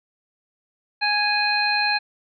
harmonic tone, 830.6 Hz, G#5, in tune, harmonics 1 / 2 / 3 / 5, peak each -24 / -24 / -24 / -24 dBFS, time 1.01-1.99 s, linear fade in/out 20 ms, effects none

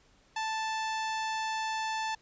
sawtooth tone, 880 Hz, A5, in tune, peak -27 dBFS, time 0.36-2.15 s, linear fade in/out 5 ms, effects pink hiss -64 dBFS RMS until 2.21 s + resampled to 16000 Hz

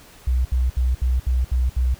sine tone bursts, 62.9 Hz, B1, 32 cents sharp, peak -16 dBFS, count 7, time 0.27-1.944 s, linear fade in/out 5 ms, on 180 ms, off 69 ms, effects pink hiss -47 dBFS RMS until 1.99 s

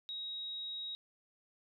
sine tone, 3800 Hz, A#7, 33 cents sharp, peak -39 dBFS, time 0.09-0.95 s, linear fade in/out 0 ms, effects none

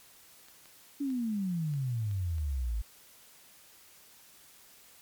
clicks, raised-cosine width 0.2 ms, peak -37 dBFS, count 6, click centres 0.485 / 0.657 / 1.103 / 1.738 / 2.112 / 2.383 s
sine exponential sweep, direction down, 289.9 to 52.1 Hz, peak -29 dBFS, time 1-2.82 s, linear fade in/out 10 ms
effects white hiss -57 dBFS RMS until 5.01 s + MP3 96 kbps

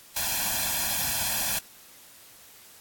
white noise with comb filter, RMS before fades -27 dBFS, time 0.16-1.59 s, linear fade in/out 5 ms, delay 1.2 ms, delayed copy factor +0.85, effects white hiss -51 dBFS RMS until 2.8 s + AAC 64 kbps

